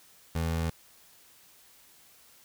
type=tone; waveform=25% pulse; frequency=82 Hz; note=E2; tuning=9 cents flat; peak=-24 dBFS; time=0.35-0.7 s; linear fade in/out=5 ms; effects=white hiss -58 dBFS RMS until 2.44 s